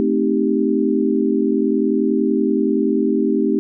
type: chord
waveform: sine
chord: A half-diminished seventh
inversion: none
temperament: equal with one note detuned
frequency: 220 / 260.6 / 311.1 / 392 Hz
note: A3 / C4 / Eb4 / G4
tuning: 0 / -7 / 0 / 0 cents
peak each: -20 dBFS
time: 0-3.59 s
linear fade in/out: 0 ms
effects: none